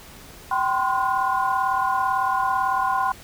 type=tone cluster; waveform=sine; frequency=774 / 1022 / 1060 / 1441 Hz; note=G5 / C6 / C6 / F#6; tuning=-22 / -41 / +22 / -46 cents; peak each=-24 / -23 / -26 / -29 dBFS; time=0.51-3.12 s; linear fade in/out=5 ms; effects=pink hiss -44 dBFS RMS until 3.23 s